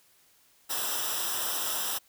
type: noise with comb filter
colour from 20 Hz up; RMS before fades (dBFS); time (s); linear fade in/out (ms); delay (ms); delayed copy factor
white; -31; 0.69-1.99; 20; 0.45; -0.8
effects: white hiss -63 dBFS RMS until 2.08 s